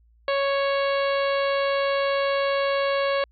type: harmonic tone with a mistuned harmonic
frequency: 554.4 Hz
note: C#5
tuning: in tune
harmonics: 1 / 2 / 3 / 4 / 5 / 6 / 7 / 8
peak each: -22 / -28 / -32 / -34 / -36 / -38 / -39 / -40 dBFS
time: 0.28-3.24 s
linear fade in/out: 2 ms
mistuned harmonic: 7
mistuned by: +19 cents
effects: added 57 Hz sine -55 dBFS peak until 3.31 s